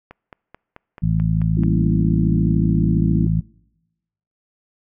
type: click train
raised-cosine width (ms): 0.5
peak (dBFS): -23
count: 8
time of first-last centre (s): 0.11-1.635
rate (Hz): 4.59
type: harmonic tone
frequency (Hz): 54.4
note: A1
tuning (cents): -19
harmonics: 1 / 2 / 3 / 4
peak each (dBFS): -23 / -21 / -18 / -29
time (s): 1.02-3.41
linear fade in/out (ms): 10
type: chord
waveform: sine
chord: G diminished seventh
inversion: none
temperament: equal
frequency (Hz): 196 / 233.1 / 277.2 / 329.6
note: G3 / Bb3 / Db4 / Fb4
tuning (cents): 0 / 0 / 0 / 0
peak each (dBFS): -23 / -25 / -27 / -27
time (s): 1.57-3.27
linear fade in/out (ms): 5
effects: noise-tail reverb RT60 1.0 s tail -26 dB re dry